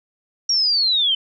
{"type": "linear sweep", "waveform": "sine", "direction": "down", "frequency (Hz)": [5650, 3026], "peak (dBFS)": -15, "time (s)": [0.49, 1.15], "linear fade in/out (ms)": 5, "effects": []}